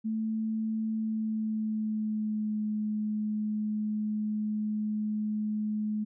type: tone with pitch glide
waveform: sine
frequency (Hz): 220 to 212.8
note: A3 to G#3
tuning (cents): 0 to +42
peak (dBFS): -28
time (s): 0.04-6.05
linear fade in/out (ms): 20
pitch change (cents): -58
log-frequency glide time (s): 0.94-2.62
effects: none